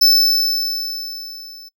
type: tone with level ramp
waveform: square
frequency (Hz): 5274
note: E8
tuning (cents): 0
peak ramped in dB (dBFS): -8 to -37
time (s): 0.01-1.69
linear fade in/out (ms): 10
effects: noise-tail reverb RT60 0.1 s tail -21 dB re dry